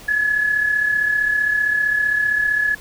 sine tone with amplitude modulation, 1700 Hz, G#6, 40 cents sharp, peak -13 dBFS, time 0.08-2.75 s, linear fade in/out 10 ms, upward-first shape sine, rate 35.4 Hz, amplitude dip 55%, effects pink hiss -41 dBFS RMS until 2.8 s

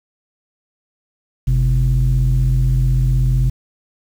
sine tone pair together, 48.25 / 128.8 Hz, G1 / C3, -27 / -27 cents, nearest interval octave + perfect fourth, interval 1700 cents, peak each -13 dBFS, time 1.47-3.5 s, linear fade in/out 10 ms, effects tanh soft clip ceiling -8 dBFS + 7-bit

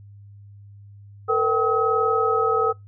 sine tone cluster, 449.2 / 490.1 / 772 / 1277 Hz, A4 / B4 / G5 / D#6, +36 / -13 / -27 / +45 cents, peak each -21 / -26 / -27 / -21 dBFS, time 1.28-2.73 s, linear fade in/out 20 ms, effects noise-tail reverb RT60 0.2 s tail -25 dB re dry + added 101 Hz sine -42 dBFS peak until 2.87 s

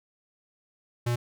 square tone, 120 Hz, B2, 49 cents flat, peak -25 dBFS, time 1.06-1.16 s, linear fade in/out 10 ms, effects none

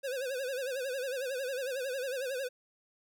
square tone with vibrato, 523.3 Hz, C5, in tune, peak -34 dBFS, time 0.03-2.49 s, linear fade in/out 20 ms, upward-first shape sine, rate 11 Hz, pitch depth 110 cents each way, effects none

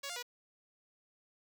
5% pulse tone with pitch steps, 558 / 702 / 486.3 Hz, C#5 / F5 / B4, +11 / +9 / -27 cents, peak -28 dBFS, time 0.03-0.228 s, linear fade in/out 10 ms, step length 66 ms, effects none

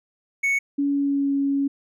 triangle tone, 2217 Hz, C#7, in tune, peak -17 dBFS, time 0.43-0.59 s, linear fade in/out 10 ms
sine tone with pitch glide, 282.7 to 278.2 Hz, C#4 to C#4, +34 to +6 cents, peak -19 dBFS, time 0.78-1.68 s, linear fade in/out 10 ms, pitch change -28 cents, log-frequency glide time 0.88-1.33 s
effects none

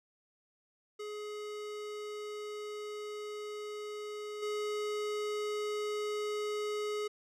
square tone with level steps, 420 Hz, G#4, 19 cents sharp, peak -40 / -34 dBFS, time 0.99-7.08 s, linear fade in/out 10 ms, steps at 4.42 s, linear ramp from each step 10 ms, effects low-pass 8000 Hz 12 dB/octave

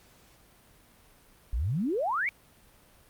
sine exponential sweep, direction up, 49.22 to 2349 Hz, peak -26 dBFS, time 1.53-2.29 s, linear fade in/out 0 ms, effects pink hiss -59 dBFS RMS until 3.09 s + Opus 48 kbps

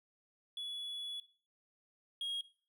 triangle tone pair in turn, 3400 / 3277 Hz, G#7 / G#7, +40 / -24 cents, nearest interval minor second, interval 64 cents, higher first, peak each -38 / -35 dBFS, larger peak second, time 0.57-1.2 / 2.21-2.41 s, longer first, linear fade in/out 2 ms, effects noise-tail reverb RT60 0.4 s tail -17 dB re dry

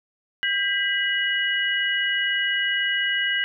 sine tone cluster, 1599 / 1977 / 2911 Hz, G6 / B6 / F#7, +34 / +1 / -29 cents, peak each -25 dBFS, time 0.43-3.44 s, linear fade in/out 0 ms, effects none

